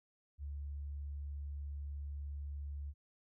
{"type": "tone", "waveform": "sine", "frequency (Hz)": 71.6, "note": "D2", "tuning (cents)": -43, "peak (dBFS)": -40, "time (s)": [0.38, 2.94], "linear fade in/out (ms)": 50, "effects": []}